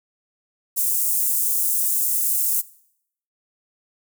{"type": "high-pass noise", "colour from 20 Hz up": "white", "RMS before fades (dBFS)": -21, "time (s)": [0.76, 2.62], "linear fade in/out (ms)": 20, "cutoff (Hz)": 7900, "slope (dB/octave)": 24, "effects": ["noise-tail reverb RT60 0.7 s tail -20 dB re dry"]}